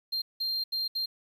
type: tone bursts at uneven times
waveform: triangle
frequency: 4186 Hz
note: C8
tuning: in tune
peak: -27 dBFS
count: 4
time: 0.12-0.22 / 0.4-0.64 / 0.72-0.88 / 0.95-1.06 s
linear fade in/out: 10 ms
effects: 10-bit